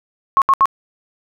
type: tone bursts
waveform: sine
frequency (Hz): 1087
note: C#6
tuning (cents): -34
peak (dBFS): -8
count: 3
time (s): 0.37-0.656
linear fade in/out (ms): 0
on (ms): 48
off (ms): 71
effects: none